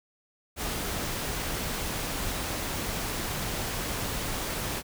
pink noise, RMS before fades -32 dBFS, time 0.56-4.83 s, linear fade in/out 50 ms, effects none

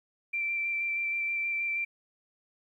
sine tone with vibrato, 2349 Hz, D7, in tune, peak -28 dBFS, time 0.33-1.85 s, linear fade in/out 10 ms, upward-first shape square, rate 6.3 Hz, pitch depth 10 cents each way, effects 11-bit

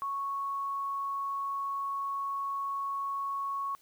sine tone, 1107 Hz, C#6, 3 cents flat, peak -31 dBFS, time 0.02-3.75 s, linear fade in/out 0 ms, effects white hiss -64 dBFS RMS until 3.81 s

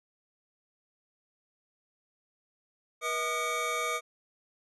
square tone cluster, 482.9 / 640 / 1219 / 2262 Hz, B4 / D#5 / D#6 / C#7, -39 / +49 / -36 / +34 cents, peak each -38 / -39 / -33 / -35 dBFS, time 3.01-4.01 s, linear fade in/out 50 ms, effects resampled to 24000 Hz

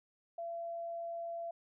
sine tone, 677 Hz, E5, 46 cents sharp, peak -38 dBFS, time 0.38-1.51 s, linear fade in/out 5 ms, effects none

